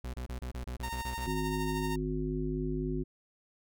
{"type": "tone bursts", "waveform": "40% pulse", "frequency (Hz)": 62.2, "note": "B1", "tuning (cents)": 13, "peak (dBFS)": -35, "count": 10, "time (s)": [0.04, 1.272], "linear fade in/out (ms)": 5, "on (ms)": 98, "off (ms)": 28}
{"type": "tone with tremolo", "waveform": "sawtooth", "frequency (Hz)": 921, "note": "A#5", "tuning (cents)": -21, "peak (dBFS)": -31, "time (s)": [0.83, 1.96], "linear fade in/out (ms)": 5, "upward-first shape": "triangle", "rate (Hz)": 13, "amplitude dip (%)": 50}
{"type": "harmonic tone", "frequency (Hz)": 51.91, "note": "G#1", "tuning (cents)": 0, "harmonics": [1, 3, 5, 7], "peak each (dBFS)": [-36, -36, -36, -36], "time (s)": [1.26, 3.04], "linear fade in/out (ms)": 20}
{"effects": []}